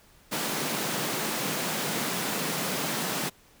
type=high-pass noise; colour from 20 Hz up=pink; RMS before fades=-30 dBFS; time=0.31-3.3 s; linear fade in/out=20 ms; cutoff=140 Hz; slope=48 dB/octave; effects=pink hiss -58 dBFS RMS until 3.6 s